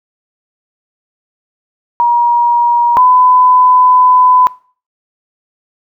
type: tone pair in turn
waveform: sine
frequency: 952 / 1004.1 Hz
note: A#5 / B5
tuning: +36 / +28 cents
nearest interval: minor second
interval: 92 cents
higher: second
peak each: -6 / -4 dBFS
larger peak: second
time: 2-2.97 / 2.97-4.47 s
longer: second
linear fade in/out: 0 ms
effects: noise-tail reverb RT60 0.4 s tail -21 dB re dry